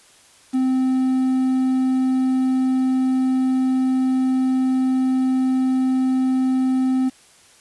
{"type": "tone with quantisation", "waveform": "triangle", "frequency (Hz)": 259.5, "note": "C4", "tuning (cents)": -14, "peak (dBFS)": -14, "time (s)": [0.53, 7.1], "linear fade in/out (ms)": 20, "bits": 7, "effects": ["white hiss -51 dBFS RMS until 7.6 s", "resampled to 24000 Hz"]}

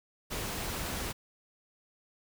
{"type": "noise", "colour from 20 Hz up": "pink", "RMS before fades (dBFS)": -36, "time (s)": [0.3, 1.13], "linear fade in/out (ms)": 20, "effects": []}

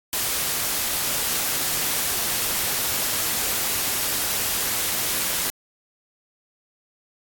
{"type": "noise", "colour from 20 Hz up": "white", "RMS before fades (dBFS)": -24, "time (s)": [0.13, 5.5], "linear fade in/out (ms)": 0, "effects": ["AAC 64 kbps"]}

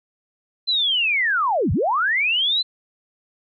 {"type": "linear two-way sweep", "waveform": "sine", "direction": "down then up", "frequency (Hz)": [4114, 65.41, 4114], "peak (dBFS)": -17, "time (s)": [0.67, 2.63], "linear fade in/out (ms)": 20, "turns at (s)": 1.72, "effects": []}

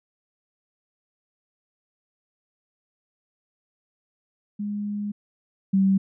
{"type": "tone pair in turn", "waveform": "sine", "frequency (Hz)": [206.2, 193.28], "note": ["G#3", "G3"], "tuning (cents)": [-12, -24], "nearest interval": "minor second", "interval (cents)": 112, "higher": "first", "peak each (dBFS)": [-26, -16], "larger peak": "second", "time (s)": [[4.59, 5.12], [5.73, 5.98]], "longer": "first", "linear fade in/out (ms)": 10, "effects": []}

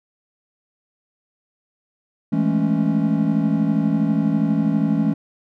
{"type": "chord", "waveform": "triangle", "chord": "A major seventh", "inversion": "second", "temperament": "equal", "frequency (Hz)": [164.81, 207.7, 220, 277.2], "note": ["E3", "G#3", "A3", "C#4"], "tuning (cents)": [0, 0, 0, 0], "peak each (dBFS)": -20, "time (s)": [2.32, 5.14], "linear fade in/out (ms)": 10, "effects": []}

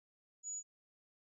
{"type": "tone", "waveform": "sine", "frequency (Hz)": 6870, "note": "A8", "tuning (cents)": -42, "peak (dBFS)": -40, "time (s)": [0.43, 0.63], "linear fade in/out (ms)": 50, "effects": []}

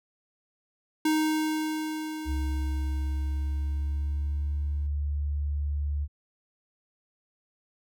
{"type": "tone with exponential decay", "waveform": "square", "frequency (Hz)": 311.1, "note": "D#4", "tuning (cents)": 0, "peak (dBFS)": -22, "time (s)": [1.05, 4.87], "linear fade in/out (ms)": 5, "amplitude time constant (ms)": 830}
{"type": "tone with pitch glide", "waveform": "sine", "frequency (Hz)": [69.3, 72.54], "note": ["C#2", "D2"], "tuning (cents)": [0, -21], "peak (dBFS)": -26, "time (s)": [2.25, 6.08], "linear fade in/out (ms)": 50, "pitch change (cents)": 79, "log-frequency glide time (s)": [2.88, 4.55]}
{"effects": []}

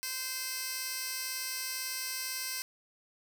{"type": "tone with high-pass filter", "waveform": "15% pulse", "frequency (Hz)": 518, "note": "C5", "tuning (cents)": -17, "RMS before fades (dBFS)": -37, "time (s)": [0.03, 2.62], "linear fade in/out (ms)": 0, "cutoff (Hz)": 3700, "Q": 0.66, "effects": []}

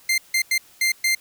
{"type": "tone bursts at uneven times", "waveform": "sawtooth", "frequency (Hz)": 2093, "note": "C7", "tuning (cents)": 0, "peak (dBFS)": -14, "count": 5, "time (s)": [[0.09, 0.18], [0.34, 0.42], [0.51, 0.58], [0.81, 0.92], [1.04, 1.15]], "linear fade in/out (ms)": 5, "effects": ["white hiss -52 dBFS RMS until 1.2 s"]}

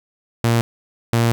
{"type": "tone pair in turn", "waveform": "sawtooth", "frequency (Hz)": [116.54, 116.54], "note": ["A#2", "A#2"], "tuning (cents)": [0, 0], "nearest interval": "unison", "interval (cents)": 0, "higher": "neither", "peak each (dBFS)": -10, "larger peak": "neither", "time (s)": [[0.44, 0.61], [1.13, 1.32]], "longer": "second", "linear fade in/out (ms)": 0, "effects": ["8-bit"]}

